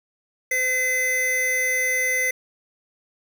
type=tone pair together; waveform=square; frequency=510 / 2040 Hz; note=C5 / C7; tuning=-44 / -44 cents; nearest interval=2 octaves; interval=2400 cents; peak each=-31 / -21 dBFS; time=0.51-2.31 s; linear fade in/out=5 ms; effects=none